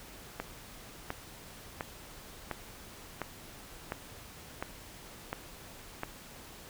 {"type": "click train", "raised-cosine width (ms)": 0.5, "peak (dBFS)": -19, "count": 9, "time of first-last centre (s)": [0.4, 6.034], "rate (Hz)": 1.42, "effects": ["pink hiss -50 dBFS RMS until 6.69 s"]}